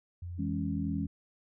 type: tone with pitch glide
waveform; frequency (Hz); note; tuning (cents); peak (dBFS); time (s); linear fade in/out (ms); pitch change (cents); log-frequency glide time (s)
sine; 87.6 to 85.2; F2 to F2; +6 to -42; -37; 0.22-1.07; 5; -48; 0.57-0.88
type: chord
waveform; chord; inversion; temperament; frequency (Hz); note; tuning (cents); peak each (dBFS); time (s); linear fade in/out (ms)
sine; C# minor; first; equal; 164.81 / 207.7 / 277.2; E3 / G#3 / C#4; 0 / 0 / 0; -35; 0.38-1.07; 20
effects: none